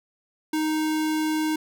square tone, 311.1 Hz, D#4, in tune, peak -23 dBFS, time 0.53-1.56 s, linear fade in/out 5 ms, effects none

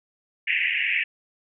pink band-pass noise, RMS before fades -24 dBFS, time 0.47-1.04 s, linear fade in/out 10 ms, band 1800 to 2800 Hz, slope 96 dB/octave, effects none

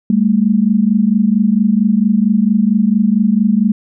sine tone pair together, 199.38 / 223.8 Hz, G3 / A3, +30 / +30 cents, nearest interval major second, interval 200 cents, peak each -12 dBFS, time 0.1-3.72 s, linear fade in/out 2 ms, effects none

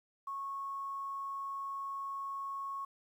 sine tone with quantisation, 1100 Hz, C#6, 14 cents flat, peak -37 dBFS, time 0.27-2.85 s, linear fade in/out 5 ms, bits 11, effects none

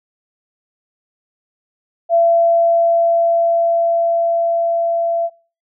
sine tone with level ramp, 675 Hz, E5, 41 cents sharp, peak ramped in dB -9 to -15 dBFS, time 2.09-5.3 s, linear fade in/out 50 ms, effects noise-tail reverb RT60 0.4 s tail -23 dB re dry

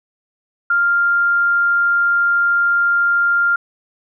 sine tone, 1396.9 Hz, F6, in tune, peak -12 dBFS, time 0.7-3.56 s, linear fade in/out 5 ms, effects none

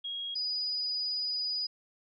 sine tone pair in turn, 3287 / 4941 Hz, G#7 / D#8, -19 / -13 cents, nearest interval perfect fifth, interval 706 cents, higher second, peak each -34 / -30 dBFS, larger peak second, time 0.04-0.35 / 0.35-1.67 s, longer second, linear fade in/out 10 ms, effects none

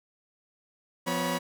sawtooth tone cluster, 174.4 / 250.2 / 557 / 972 Hz, F3 / B3 / C#5 / B5, -2 / +23 / +8 / -28 cents, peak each -29 dBFS, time 1.06-1.39 s, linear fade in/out 20 ms, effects none

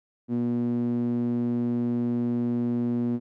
sawtooth tone with band-pass filter, 120 Hz, B2, 49 cents flat, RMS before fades -26 dBFS, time 0.28-3.2 s, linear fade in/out 50 ms, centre 260 Hz, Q 3.9, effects none

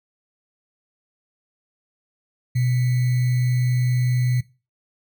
sine tone with sample-and-hold, 124.7 Hz, B2, 17 cents sharp, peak -17 dBFS, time 2.55-4.41 s, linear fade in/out 10 ms, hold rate 2100 Hz, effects noise-tail reverb RT60 0.3 s tail -19 dB re dry

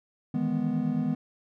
triangle chord, E major seventh, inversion third, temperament equal, 155.56 / 164.81 / 207.7 / 246.9 Hz, D#3 / E3 / G#3 / B3, 0 / 0 / 0 / 0 cents, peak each -31 / -31 / -29 / -26 dBFS, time 0.34-1.15 s, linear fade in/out 5 ms, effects none

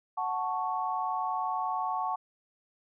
sine chord, F# minor, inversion none, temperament equal, 740 / 880 / 1108.7 Hz, F#5 / A5 / C#6, 0 / 0 / 0 cents, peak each -33 dBFS, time 0.17-2.16 s, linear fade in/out 10 ms, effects none

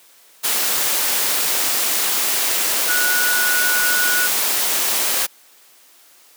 sine tone in noise, 1464 Hz, F#6, 19 cents flat, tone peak -18 dBFS, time 2.88-4.28 s, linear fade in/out 20 ms, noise white, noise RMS -19 dBFS, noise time 0.43-5.27 s, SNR -2 dB, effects white hiss -50 dBFS RMS until 6.36 s + high-pass 300 Hz 12 dB/octave

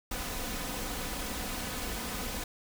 pink noise with comb filter, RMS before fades -36 dBFS, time 0.11-2.44 s, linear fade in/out 5 ms, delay 4 ms, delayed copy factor +0.5, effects none

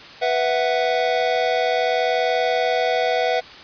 square chord, B suspended fourth, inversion none, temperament equal, 493.9 / 659.3 / 740 Hz, B4 / E5 / F#5, 0 / 0 / 0 cents, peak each -23 dBFS, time 0.21-3.41 s, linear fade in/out 20 ms, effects white hiss -40 dBFS RMS until 3.63 s + resampled to 11025 Hz

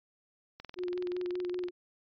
click train, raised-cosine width 0.2 ms, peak -27 dBFS, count 24, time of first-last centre 0.6-1.685 s, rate 21.2 Hz
sine tone with vibrato, 358.3 Hz, F4, 44 cents sharp, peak -32 dBFS, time 0.76-1.71 s, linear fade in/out 50 ms, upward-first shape square, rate 5.2 Hz, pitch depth 14 cents each way
effects resampled to 11025 Hz

